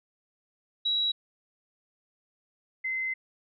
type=tone pair in turn; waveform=sine; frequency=3882 / 2060 Hz; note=B7 / C7; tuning=-31 / -28 cents; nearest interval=major seventh; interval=1097 cents; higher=first; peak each=-24 / -28 dBFS; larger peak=first; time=0.85-1.12 / 2.84-3.14 s; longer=second; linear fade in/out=10 ms; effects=none

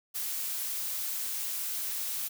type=noise; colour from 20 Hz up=blue; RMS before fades=-34 dBFS; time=0.14-2.29 s; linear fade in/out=20 ms; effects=none

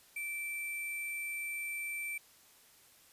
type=tone with sample-and-hold; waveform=sine; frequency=2333 Hz; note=D7; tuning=12 cents flat; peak=-36 dBFS; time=0.16-2.18 s; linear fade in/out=5 ms; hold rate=11025 Hz; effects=white hiss -62 dBFS RMS until 3.12 s + resampled to 32000 Hz

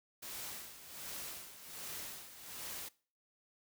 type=noise with tremolo; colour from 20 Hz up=white; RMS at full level=-44 dBFS; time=0.22-2.89 s; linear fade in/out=10 ms; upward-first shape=sine; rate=1.3 Hz; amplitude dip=70%; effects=noise-tail reverb RT60 0.4 s tail -21 dB re dry

